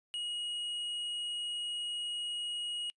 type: tone with hard clipping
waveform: sine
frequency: 2892 Hz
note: F#7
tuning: 40 cents flat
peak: -36 dBFS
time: 0.14-2.9 s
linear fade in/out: 0 ms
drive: 5 dB
effects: noise-tail reverb RT60 0.1 s tail -26 dB re dry + resampled to 22050 Hz